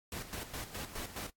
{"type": "noise with tremolo", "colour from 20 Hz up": "pink", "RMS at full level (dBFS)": -41, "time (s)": [0.12, 1.3], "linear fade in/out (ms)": 2, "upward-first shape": "square", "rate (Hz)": 4.8, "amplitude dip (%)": 65, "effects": ["noise-tail reverb RT60 0.1 s tail -19 dB re dry", "AAC 64 kbps"]}